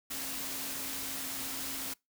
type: tone in noise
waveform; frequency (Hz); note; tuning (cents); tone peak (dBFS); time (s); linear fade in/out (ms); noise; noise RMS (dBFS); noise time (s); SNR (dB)
sine; 269.3; C#4; -50; -48; 0.1-1.94; 10; white; -38; 0.1-1.94; -13
effects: noise-tail reverb RT60 0.2 s tail -25 dB re dry